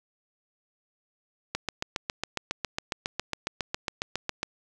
click train, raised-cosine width 0.2 ms, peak -11 dBFS, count 22, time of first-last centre 1.55-4.431 s, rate 7.29 Hz, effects none

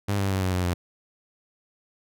sawtooth tone with pitch steps, 100.9 / 98.25 / 95.68 / 93.17 / 90.73 / 88.35 Hz, G#2 / G2 / G2 / F#2 / F#2 / F2, -49 / +4 / -41 / +13 / -33 / +21 cents, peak -19 dBFS, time 0.08-0.74 s, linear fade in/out 10 ms, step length 110 ms, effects none

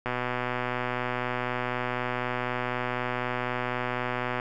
click train, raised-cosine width 0.5 ms, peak -14 dBFS, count 539, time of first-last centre 0.06-4.399 s, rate 124 Hz, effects none

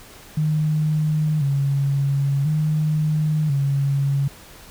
sine tone with vibrato, 146.3 Hz, D3, 6 cents flat, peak -17 dBFS, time 0.37-4.28 s, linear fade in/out 5 ms, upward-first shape square, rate 0.48 Hz, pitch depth 86 cents each way, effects pink hiss -44 dBFS RMS until 4.7 s

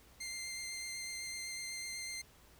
15% pulse tone with vibrato, 2093 Hz, C7, in tune, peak -34 dBFS, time 0.2-2.22 s, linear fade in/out 10 ms, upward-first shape sine, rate 8 Hz, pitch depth 10 cents each way, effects added 60 Hz sine -67 dBFS peak until 2.59 s + pink hiss -63 dBFS RMS until 2.59 s

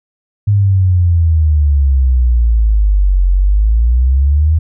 sine exponential two-way sweep, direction down then up, 104.1 to 44.82 to 81.1 Hz, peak -7 dBFS, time 0.47-4.59 s, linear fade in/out 10 ms, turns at 3.28 s, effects none

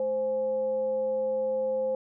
sine tone with frequency modulation, 523.3 Hz, C5, in tune, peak -25 dBFS, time 0-1.95 s, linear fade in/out 2 ms, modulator 309 Hz, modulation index 0.26, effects none

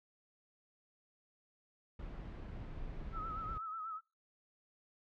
brown noise, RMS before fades -45 dBFS, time 1.99-3.58 s, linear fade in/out 5 ms
sine tone with vibrato, 1296 Hz, E6, 30 cents flat, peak -40 dBFS, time 3.12-4.01 s, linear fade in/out 50 ms, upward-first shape sine, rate 8.2 Hz, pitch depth 57 cents each way
effects noise-tail reverb RT60 0.3 s tail -26 dB re dry + low-pass 3000 Hz 12 dB/octave

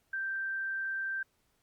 sine tone, 1568 Hz, G6, in tune, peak -32 dBFS, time 0.13-1.23 s, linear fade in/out 5 ms, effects pink hiss -74 dBFS RMS until 1.62 s + Opus 48 kbps

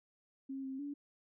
sine tone with pitch steps, 269.5 / 265.9 / 286.4 Hz, C#4 / C4 / D4, -49 / +28 / -43 cents, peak -39 dBFS, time 0.49-0.94 s, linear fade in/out 10 ms, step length 150 ms, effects none

